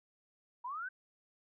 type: linear sweep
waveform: sine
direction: up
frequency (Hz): 932.3 to 1567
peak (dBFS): -38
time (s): 0.64-0.89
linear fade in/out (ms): 10
effects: none